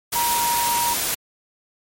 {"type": "tone in noise", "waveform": "sine", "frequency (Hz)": 947, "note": "A#5", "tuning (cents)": 27, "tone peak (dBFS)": -20, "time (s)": [0.15, 0.94], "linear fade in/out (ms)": 10, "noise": "white", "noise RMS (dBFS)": -23, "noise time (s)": [0.12, 1.15], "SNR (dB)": 0, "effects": ["MP3 64 kbps"]}